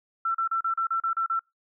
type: tone bursts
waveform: sine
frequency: 1343 Hz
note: E6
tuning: 32 cents sharp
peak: -23 dBFS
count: 9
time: 0.25-1.394 s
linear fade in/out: 5 ms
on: 96 ms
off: 35 ms
effects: noise-tail reverb RT60 0.2 s tail -26 dB re dry